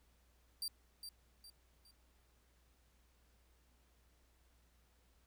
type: tone with echo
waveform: sawtooth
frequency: 4699 Hz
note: D8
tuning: in tune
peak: -36 dBFS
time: 0.62-0.68 s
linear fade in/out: 2 ms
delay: 410 ms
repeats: 3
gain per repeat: -8 dB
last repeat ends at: 1.91 s
effects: added 60 Hz sine -70 dBFS peak until 5.26 s + pink hiss -75 dBFS RMS until 5.26 s